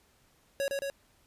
square tone with echo, 554.4 Hz, C#5, in tune, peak -29 dBFS, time 0.6-0.68 s, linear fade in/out 0 ms, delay 110 ms, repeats 2, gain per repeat -2 dB, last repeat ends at 0.9 s, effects pink hiss -66 dBFS RMS until 1.26 s + resampled to 32000 Hz

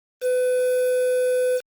triangle tone with quantisation, 503 Hz, B4, 32 cents sharp, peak -16 dBFS, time 0.21-1.61 s, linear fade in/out 50 ms, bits 6, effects Opus 32 kbps

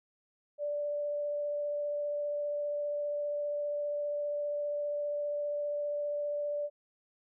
sine tone with vibrato, 585 Hz, D5, 7 cents flat, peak -31 dBFS, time 0.58-6.7 s, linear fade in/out 50 ms, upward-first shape triangle, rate 15 Hz, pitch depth 9 cents each way, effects none

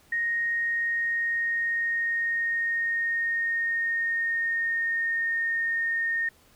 sine tone with pitch glide, 1864.7 to 1839 Hz, A#6 to A#6, 0 to -24 cents, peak -24 dBFS, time 0.12-6.29 s, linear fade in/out 5 ms, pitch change -24 cents, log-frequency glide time 0.39-5.25 s, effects pink hiss -59 dBFS RMS until 6.55 s

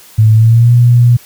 sine tone with pitch glide, 109.4 to 120.69 Hz, A2 to B2, -9 to -39 cents, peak -3 dBFS, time 0.18-1.17 s, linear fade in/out 10 ms, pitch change +170 cents, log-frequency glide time 0.33-0.73 s, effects white hiss -39 dBFS RMS until 1.25 s

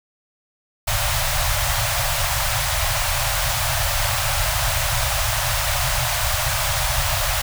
pink band-stop noise, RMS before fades -21 dBFS, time 0.87-7.42 s, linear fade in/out 10 ms, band 140 to 560 Hz, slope 96 dB/octave, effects none

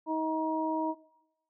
harmonic tone, 316.6 Hz, D#4, 30 cents sharp, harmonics 1 / 2 / 3, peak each -31 / -36 / -31 dBFS, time 0.06-0.95 s, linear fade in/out 50 ms, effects noise-tail reverb RT60 0.8 s tail -18 dB re dry

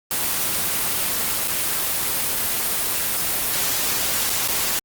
white noise with dropouts, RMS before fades -22 dBFS, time 0.11-4.79 s, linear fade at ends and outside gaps 1 ms, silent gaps 1.475-1.48 / 4.296-4.3 / 4.477-4.484 s, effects Opus 24 kbps

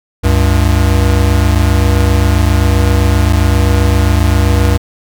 square tone pair together, 68.41 / 96 Hz, C#2 / G2, -22 / -36 cents, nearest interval tritone, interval 586 cents, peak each -11 dBFS, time 0.23-4.78 s, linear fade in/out 20 ms, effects none

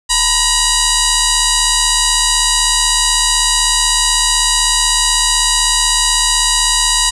sine tone with frequency modulation, 1888 Hz, A#6, 22 cents sharp, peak -10 dBFS, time 0.09-7.11 s, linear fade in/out 20 ms, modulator 963 Hz, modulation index 7.6, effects none

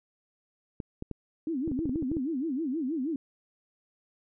clicks, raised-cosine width 3 ms, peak -22 dBFS, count 12, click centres 0.802 / 1.024 / 1.113 / 1.677 / 1.716 / 1.791 / 1.856 / 1.894 / 1.958 / 2.025 / 2.116 / 2.168 s
sine tone with vibrato, 289.4 Hz, D4, 25 cents flat, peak -28 dBFS, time 1.47-3.16 s, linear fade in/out 2 ms, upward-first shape sine, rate 6.3 Hz, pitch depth 260 cents each way
effects none

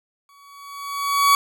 40% pulse tone with exponential growth, 1130 Hz, C#6, 33 cents sharp, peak -10 dBFS, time 0.29-1.35 s, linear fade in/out 1 ms, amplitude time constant 230 ms, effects none

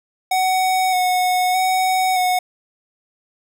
square tone with vibrato, 740 Hz, F#5, in tune, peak -16 dBFS, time 0.31-2.39 s, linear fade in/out 5 ms, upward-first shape square, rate 0.81 Hz, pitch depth 19 cents each way, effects none

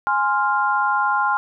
sine chord, F minor, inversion first, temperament equal, 830.6 / 1046.5 / 1396.9 Hz, Ab5 / C6 / F6, 0 / 0 / 0 cents, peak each -21 dBFS, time 0.07-1.37 s, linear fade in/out 0 ms, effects none

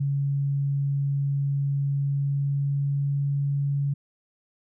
sine tone with pitch glide, 140 to 140.97 Hz, C#3 to C#3, +18 to +29 cents, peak -22 dBFS, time 0-3.94 s, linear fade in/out 10 ms, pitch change +11 cents, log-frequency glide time 1.91-3.27 s, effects none

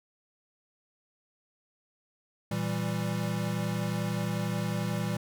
square chord, E diminished, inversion second, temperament equal, 116.54 / 164.81 / 196 Hz, Bb2 / E3 / G3, 0 / 0 / 0 cents, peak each -34 dBFS, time 2.51-5.17 s, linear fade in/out 5 ms, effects none

